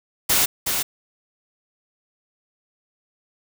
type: noise with echo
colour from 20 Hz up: white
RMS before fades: -18 dBFS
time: 0.29-0.46 s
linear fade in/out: 10 ms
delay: 370 ms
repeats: 1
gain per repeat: -5 dB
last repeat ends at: 0.83 s
effects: none